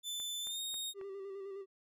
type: tone with pitch glide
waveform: sawtooth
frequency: 3520 to 3719 Hz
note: A7 to A#7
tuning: 0 to -5 cents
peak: -35 dBFS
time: 0.03-0.94 s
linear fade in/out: 50 ms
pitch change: +95 cents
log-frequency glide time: 0.41-0.61 s
type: click train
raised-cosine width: 0.5 ms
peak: -39 dBFS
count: 4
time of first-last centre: 0.2-1.013 s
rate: 3.69 Hz
type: tone with vibrato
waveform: triangle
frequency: 392 Hz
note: G4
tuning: in tune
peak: -40 dBFS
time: 0.94-1.66 s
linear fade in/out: 50 ms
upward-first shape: square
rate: 9.7 Hz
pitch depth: 32 cents each way
effects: none